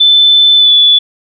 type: tone with pitch glide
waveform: sine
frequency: 3520 to 3450 Hz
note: A7 to A7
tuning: 0 to -35 cents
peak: -3 dBFS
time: 0-0.99 s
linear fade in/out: 10 ms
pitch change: -35 cents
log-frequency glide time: 0.57-0.73 s
effects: none